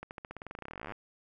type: accelerating click train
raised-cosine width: 0.5 ms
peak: -26 dBFS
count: 29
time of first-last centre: 0.03-0.922 s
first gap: 79 ms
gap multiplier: 0.92
effects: none